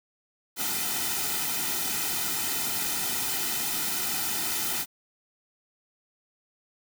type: noise with comb filter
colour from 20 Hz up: white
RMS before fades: -29 dBFS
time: 0.56-4.86 s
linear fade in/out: 50 ms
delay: 1.8 ms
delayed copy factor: -0.8
effects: none